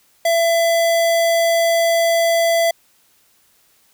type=tone; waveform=square; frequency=670 Hz; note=E5; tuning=28 cents sharp; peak=-14 dBFS; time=0.25-2.71 s; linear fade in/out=5 ms; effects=white hiss -57 dBFS RMS until 3.93 s